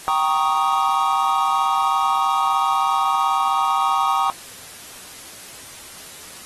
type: chord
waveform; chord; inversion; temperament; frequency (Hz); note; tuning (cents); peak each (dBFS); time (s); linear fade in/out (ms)
triangle; Eb dominant seventh; first; equal; 784 / 932.3 / 1108.7 / 1244.5; G5 / Bb5 / Db6 / Eb6; 0 / 0 / 0 / 0; -21 / -21 / -20 / -20; 0.08-4.3; 0
effects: white hiss -39 dBFS RMS until 6.45 s + AAC 32 kbps